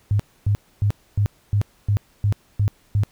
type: tone bursts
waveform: sine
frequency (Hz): 102.3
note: G#2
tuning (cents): -26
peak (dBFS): -15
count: 9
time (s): 0.11-3.035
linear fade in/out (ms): 0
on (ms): 85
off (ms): 270
effects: pink hiss -58 dBFS RMS until 3.11 s